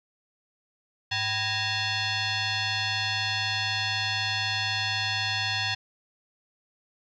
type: tone with frequency modulation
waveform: sine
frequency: 772 Hz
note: G5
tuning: 27 cents flat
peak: -25 dBFS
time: 1.11-5.75 s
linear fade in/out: 10 ms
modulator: 876 Hz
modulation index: 4.7
effects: 11-bit